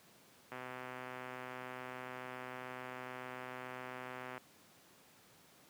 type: click train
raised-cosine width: 0.5 ms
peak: -30 dBFS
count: 491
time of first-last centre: 0.52-4.378 s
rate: 127 Hz
effects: pink hiss -63 dBFS RMS until 5.69 s + high-pass 150 Hz 12 dB/octave